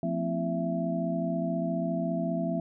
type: tone cluster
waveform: sine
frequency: 173.6 / 223.9 / 258.4 / 334.5 / 666 Hz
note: F3 / A3 / C4 / E4 / E5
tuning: -10 / +30 / -21 / +25 / +18 cents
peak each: -31 / -36 / -33 / -38 / -32 dBFS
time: 0.03-2.6 s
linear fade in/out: 2 ms
effects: none